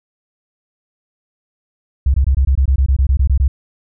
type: tone bursts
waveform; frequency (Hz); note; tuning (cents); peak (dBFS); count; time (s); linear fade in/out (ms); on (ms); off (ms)
sine; 66.8; C2; +36; -9; 14; 2.06-3.48; 5; 81; 22
effects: none